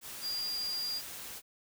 sine tone in noise, 4804 Hz, D8, 38 cents sharp, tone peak -33 dBFS, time 0.21-1.02 s, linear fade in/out 50 ms, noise white, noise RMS -44 dBFS, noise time 0.01-1.42 s, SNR +8 dB, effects none

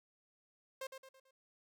sawtooth tone with echo, 530 Hz, C5, 22 cents sharp, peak -37 dBFS, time 0.81-0.87 s, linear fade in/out 5 ms, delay 110 ms, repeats 4, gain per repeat -7 dB, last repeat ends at 1.31 s, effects none

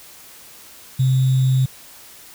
sine tone with sample-and-hold, 130.81 Hz, C3, in tune, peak -13 dBFS, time 0.99-1.66 s, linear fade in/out 10 ms, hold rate 3675 Hz, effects white hiss -43 dBFS RMS until 2.34 s

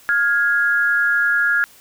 sine tone pair together, 1412.7 / 1661.2 Hz, F6 / G#6, +19 / 0 cents, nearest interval minor third, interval 281 cents, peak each -17 dBFS, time 0.09-1.64 s, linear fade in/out 0 ms, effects white hiss -48 dBFS RMS until 1.8 s

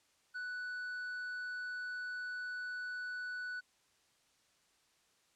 sine tone with tanh clipping, 1484 Hz, F#6, 5 cents sharp, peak -40 dBFS, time 0.34-3.61 s, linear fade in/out 20 ms, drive 5 dB, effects white hiss -72 dBFS RMS until 5.35 s + low-pass 8000 Hz 12 dB/octave

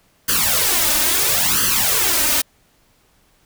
white noise with flanger, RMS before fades -17 dBFS, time 0.28-2.42 s, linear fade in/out 10 ms, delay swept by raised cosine 0.64 to 3.34 ms, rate 0.74 Hz, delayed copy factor +0.85, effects pink hiss -58 dBFS RMS until 3.45 s

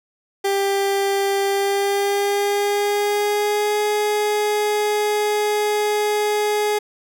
30% pulse tone with pitch glide, 395.5 to 419 Hz, G4 to G#4, +15 to +15 cents, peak -15 dBFS, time 0.44-6.79 s, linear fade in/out 10 ms, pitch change +100 cents, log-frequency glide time 1.46-3.8 s, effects none

